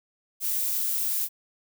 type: noise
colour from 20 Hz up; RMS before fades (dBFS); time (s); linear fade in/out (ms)
violet; -27; 0.4-1.29; 50
effects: none